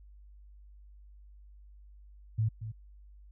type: tone with echo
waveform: sine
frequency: 110 Hz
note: A2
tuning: in tune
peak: -25 dBFS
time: 2.38-2.49 s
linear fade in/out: 10 ms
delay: 230 ms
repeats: 1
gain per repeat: -11 dB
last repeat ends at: 2.72 s
effects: added 50 Hz sine -51 dBFS peak until 3.31 s